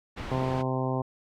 pink low-pass noise, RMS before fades -37 dBFS, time 0.16-0.63 s, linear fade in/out 20 ms, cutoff 2900 Hz, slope 12 dB/octave
harmonic tone, 130 Hz, C3, 11 cents flat, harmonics 1 / 2 / 3 / 4 / 5 / 6 / 7 / 8, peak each -29 / -32 / -34 / -35 / -36 / -37 / -37 / -38 dBFS, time 0.31-1.02 s, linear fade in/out 5 ms
effects MP3 96 kbps

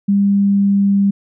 sine tone with pitch glide, 200 to 198.85 Hz, G3 to G3, +35 to +25 cents, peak -10 dBFS, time 0.08-1.11 s, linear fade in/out 10 ms, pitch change -10 cents, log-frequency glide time 0.23-0.96 s, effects none

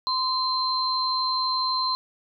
sine tone pair together, 1032 / 4122 Hz, C6 / C8, -24 / -27 cents, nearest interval 2 octaves, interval 2397 cents, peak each -25 dBFS, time 0.07-1.95 s, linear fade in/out 0 ms, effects none

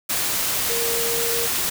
sine tone in noise, 466.2 Hz, A#4, in tune, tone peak -26 dBFS, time 0.69-1.47 s, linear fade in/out 10 ms, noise white, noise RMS -23 dBFS, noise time 0.09-1.7 s, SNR -6 dB, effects none

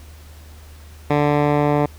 10% pulse tone with low-pass filter sweep, 146.83 Hz, D3, in tune, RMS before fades -17 dBFS, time 1.1-1.86 s, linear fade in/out 5 ms, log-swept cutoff 2200 to 1300 Hz, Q 0.72, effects added 76 Hz sine -39 dBFS peak until 1.98 s + pink hiss -48 dBFS RMS until 1.98 s

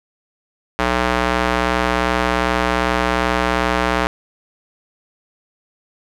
square tone with band-pass filter, 61.3 Hz, B1, 12 cents flat, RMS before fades -18 dBFS, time 0.79-4.07 s, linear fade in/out 0 ms, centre 1300 Hz, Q 0.72, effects none

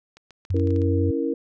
clicks, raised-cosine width 0.2 ms, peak -29 dBFS, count 10, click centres 0.17 / 0.307 / 0.451 / 0.505 / 0.566 / 0.597 / 0.673 / 0.706 / 0.762 / 0.818 s
sine tone with vibrato, 92.5 Hz, F#2, in tune, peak -20 dBFS, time 0.5-1.11 s, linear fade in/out 5 ms, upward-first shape sine, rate 16 Hz, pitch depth 8 cents each way
sine chord, A# diminished, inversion first, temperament equal, 277.2 / 329.6 / 466.2 Hz, C#4 / E4 / A#4, 0 / 0 / 0 cents, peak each -26 dBFS, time 0.54-1.34 s, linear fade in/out 5 ms
effects none

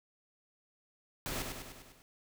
pink noise with echo, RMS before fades -38 dBFS, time 1.26-1.42 s, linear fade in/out 0 ms, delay 100 ms, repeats 6, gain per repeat -4 dB, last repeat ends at 2.02 s, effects none

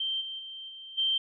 sine tone with level steps, 3136 Hz, G7, in tune, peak -28 / -35 / -39 / -42 / -24 dBFS, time 0-1.18 s, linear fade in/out 5 ms, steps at 0.2 / 0.38 / 0.68 / 0.97 s, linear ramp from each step 20 ms, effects none

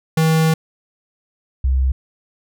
square / sine tone pair in turn, 160 / 65.43 Hz, D#3 / C2, +49 / +1 cents, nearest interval octave + minor third, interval 1548 cents, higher first, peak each -13 dBFS, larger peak neither, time 0.17-0.54 / 1.64-1.92 s, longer first, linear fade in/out 5 ms, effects none

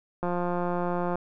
click train, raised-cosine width 1 ms, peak -16 dBFS, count 164, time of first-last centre 0.23-1.156 s, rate 176 Hz, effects none

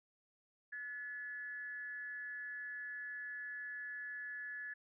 sine tone with amplitude modulation, 1712 Hz, A6, 48 cents flat, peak -40 dBFS, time 0.72-4.74 s, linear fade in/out 10 ms, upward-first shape sine, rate 254 Hz, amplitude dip 50%, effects none

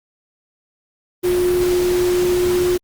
sine tone in noise, 358.5 Hz, F4, 45 cents sharp, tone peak -14 dBFS, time 1.23-2.78 s, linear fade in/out 20 ms, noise pink, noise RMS -27 dBFS, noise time 1.23-2.78 s, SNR +10 dB, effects Opus 32 kbps

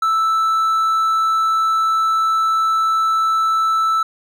triangle tone, 1318.5 Hz, E6, in tune, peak -12 dBFS, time 0.02-4.03 s, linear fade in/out 5 ms, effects none

